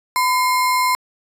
sine tone with sample-and-hold, 1009 Hz, B5, 37 cents sharp, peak -14 dBFS, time 0.16-0.95 s, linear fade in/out 0 ms, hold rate 3150 Hz, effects resampled to 32000 Hz

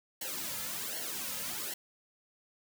white noise with flanger, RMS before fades -38 dBFS, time 0.21-1.74 s, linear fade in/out 5 ms, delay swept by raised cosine 0.81 to 2.71 ms, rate 1.3 Hz, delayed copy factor -0.95, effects none

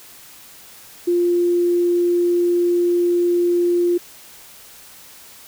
sine tone, 349.5 Hz, F4, 1 cent sharp, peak -14 dBFS, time 1.07-3.98 s, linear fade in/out 10 ms, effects white hiss -43 dBFS RMS until 5.47 s

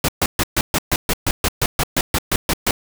pink noise bursts, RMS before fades -17 dBFS, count 16, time 0.04-2.71 s, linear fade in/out 2 ms, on 45 ms, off 130 ms, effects none

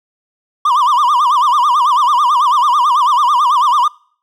triangle tone with vibrato, 1079 Hz, C#6, 47 cents flat, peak -7 dBFS, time 0.65-3.88 s, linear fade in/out 5 ms, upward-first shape sine, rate 9.1 Hz, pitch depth 220 cents each way, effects noise-tail reverb RT60 0.5 s tail -23 dB re dry

